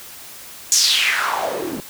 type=noise with band-pass filter sweep; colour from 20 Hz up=white; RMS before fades=-19 dBFS; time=0.72-1.8 s; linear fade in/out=0 ms; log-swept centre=6800 to 220 Hz; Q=4.2; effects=white hiss -38 dBFS RMS until 1.89 s